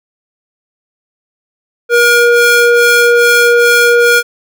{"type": "ring-modulated tone", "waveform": "square", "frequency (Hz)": 475.9, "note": "A#4", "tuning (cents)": 36, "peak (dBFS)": -3, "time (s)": [1.89, 4.23], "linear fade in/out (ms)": 50, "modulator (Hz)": 953, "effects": []}